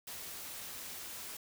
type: noise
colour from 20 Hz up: white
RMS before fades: -45 dBFS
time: 0.07-1.37 s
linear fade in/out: 5 ms
effects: none